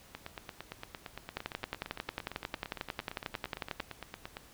two click trains, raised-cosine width 0.3 ms, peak -18 / -24 dBFS, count 28 / 38, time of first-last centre 1.37-3.802 / 0.15-4.369 s, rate 11.1 / 8.77 Hz, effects pink hiss -57 dBFS RMS until 4.53 s

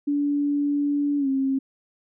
sine tone with pitch glide, 288.1 to 268.8 Hz, D4 to C4, -33 to +47 cents, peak -20 dBFS, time 0.07-1.59 s, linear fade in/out 10 ms, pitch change -120 cents, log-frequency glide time 1.18-1.28 s, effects none

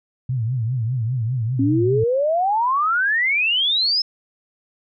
sine tone with vibrato, 119.8 Hz, A#2, 48 cents sharp, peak -19 dBFS, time 0.29-2.04 s, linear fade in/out 5 ms, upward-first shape triangle, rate 5 Hz, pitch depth 200 cents each way
sine exponential sweep, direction up, 263.7 to 5260 Hz, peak -16 dBFS, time 1.59-4.02 s, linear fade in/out 5 ms
effects none

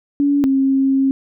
sine tone pair in turn, 284.4 / 269.4 Hz, C#4 / C#4, +45 / -49 cents, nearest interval minor second, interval 94 cents, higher first, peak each -12 dBFS, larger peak neither, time 0.2-0.44 / 0.44-1.11 s, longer second, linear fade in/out 0 ms, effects none

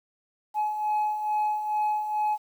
sine beating tone pair, 846 / 848.3 Hz, G#5 / G#5, +32 / +36 cents, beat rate 2.3 Hz, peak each -30 / -23 dBFS, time 0.54-2.38 s, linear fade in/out 50 ms, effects tanh soft clip ceiling -21 dBFS + 9-bit

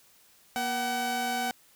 sawtooth tone pair together, 238.5 / 756 Hz, A#3 / F#5, +40 / +37 cents, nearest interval octave + minor sixth, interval 1997 cents, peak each -31 / -25 dBFS, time 0.56-1.51 s, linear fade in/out 0 ms, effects white hiss -60 dBFS RMS until 1.75 s

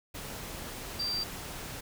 sine tone in noise, 4699 Hz, D8, in tune, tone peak -30 dBFS, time 0.99-1.24 s, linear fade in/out 10 ms, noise pink, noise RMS -41 dBFS, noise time 0.14-1.81 s, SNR +8 dB, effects none

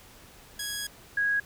10% pulse / sine tone pair in turn, 1661.2 / 1649.7 Hz, G#6 / G#6, 0 / -12 cents, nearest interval unison, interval 12 cents, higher first, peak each -23 dBFS, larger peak neither, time 0.59-0.87 / 1.17-1.4 s, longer first, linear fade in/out 5 ms, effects pink hiss -52 dBFS RMS until 1.45 s

